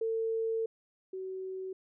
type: tone pair in turn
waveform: sine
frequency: 450 / 377.1 Hz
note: A4 / F#4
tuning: +39 / +33 cents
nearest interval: minor third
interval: 306 cents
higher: first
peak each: -29 / -36 dBFS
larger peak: first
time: 0.01-0.66 / 1.13-1.73 s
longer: first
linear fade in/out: 5 ms
effects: none